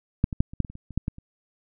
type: clicks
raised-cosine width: 5 ms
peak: -7 / -18 / -6 / -27 / -8 / -24 / -28 / -27 / -27 / -11 / -14 / -30 dBFS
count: 12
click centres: 0.241 / 0.328 / 0.405 / 0.535 / 0.603 / 0.648 / 0.7 / 0.754 / 0.907 / 0.976 / 1.081 / 1.184 s
effects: none